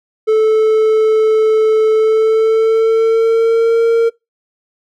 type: tone with pitch glide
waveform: triangle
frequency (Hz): 436.8 to 459.8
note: A4 to A#4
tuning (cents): -13 to -24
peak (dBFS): -6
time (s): 0.27-4.1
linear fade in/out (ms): 20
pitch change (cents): +89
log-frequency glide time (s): 1.92-3.84
effects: noise-tail reverb RT60 0.2 s tail -23 dB re dry